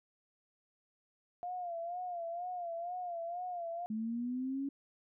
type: tone with vibrato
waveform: sine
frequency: 698.5 Hz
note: F5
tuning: in tune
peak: -37 dBFS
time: 1.43-3.86 s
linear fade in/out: 0 ms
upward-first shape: sine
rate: 2.1 Hz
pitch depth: 75 cents each way
type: linear sweep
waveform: sine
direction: up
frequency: 213.7 to 280.4 Hz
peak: -34 dBFS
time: 3.9-4.69 s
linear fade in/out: 5 ms
effects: none